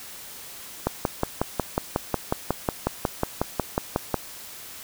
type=click train; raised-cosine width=1 ms; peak=-7 dBFS; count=19; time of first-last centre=0.87-4.143 s; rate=5.5 Hz; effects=white hiss -41 dBFS RMS until 4.83 s